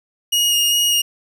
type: tone with vibrato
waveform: sawtooth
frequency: 2866 Hz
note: F7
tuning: 44 cents sharp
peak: -11 dBFS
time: 0.32-1.02 s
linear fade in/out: 10 ms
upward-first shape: square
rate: 2.5 Hz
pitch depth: 9 cents each way
effects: none